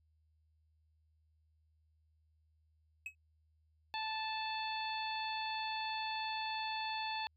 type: tone with exponential decay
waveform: triangle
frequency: 2561 Hz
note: D#7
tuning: 49 cents sharp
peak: -35 dBFS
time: 3.06-3.15 s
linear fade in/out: 2 ms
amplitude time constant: 19 ms
type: harmonic tone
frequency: 877 Hz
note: A5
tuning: 6 cents flat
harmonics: 1 / 2 / 3 / 4 / 5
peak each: -39 / -47 / -44 / -46 / -46 dBFS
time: 3.94-7.27 s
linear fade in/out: 0 ms
effects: added 78 Hz sine -70 dBFS peak until 7.36 s